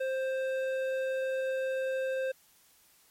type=tone with hard clipping; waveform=triangle; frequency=526 Hz; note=C5; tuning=9 cents sharp; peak=-31 dBFS; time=0-2.32 s; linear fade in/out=10 ms; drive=14 dB; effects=white hiss -63 dBFS RMS until 3.1 s + MP3 64 kbps